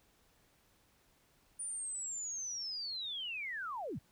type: linear sweep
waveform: sine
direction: down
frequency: 9460 to 77.78 Hz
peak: -38 dBFS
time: 1.59-3.99 s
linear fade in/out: 10 ms
effects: pink hiss -70 dBFS RMS until 4.11 s